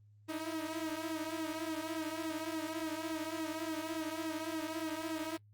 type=tone with flanger; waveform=sawtooth; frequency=318.8 Hz; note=D#4; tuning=42 cents sharp; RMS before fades=-39 dBFS; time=0.28-5.38 s; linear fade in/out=20 ms; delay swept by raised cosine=1.7 to 6.9 ms; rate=3.5 Hz; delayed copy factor=-0.7; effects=added 104 Hz sine -59 dBFS peak until 5.53 s + Opus 24 kbps